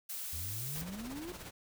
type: noise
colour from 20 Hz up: blue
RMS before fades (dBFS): -41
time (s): 0.09-0.82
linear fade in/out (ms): 10
type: exponential sweep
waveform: triangle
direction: up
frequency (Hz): 76.1 to 367.6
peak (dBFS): -39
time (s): 0.33-1.32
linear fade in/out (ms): 0
type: noise with tremolo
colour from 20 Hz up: pink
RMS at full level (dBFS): -45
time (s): 0.75-1.51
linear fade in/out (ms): 10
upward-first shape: sine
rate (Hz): 17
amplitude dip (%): 55
effects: none